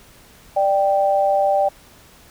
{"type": "tone pair together", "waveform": "sine", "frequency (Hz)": [591.1, 784], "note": ["D5", "G5"], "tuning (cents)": [11, 0], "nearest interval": "perfect fourth", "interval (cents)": 489, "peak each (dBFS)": -17, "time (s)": [0.56, 1.69], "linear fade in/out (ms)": 10, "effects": ["pink hiss -48 dBFS RMS until 2.3 s"]}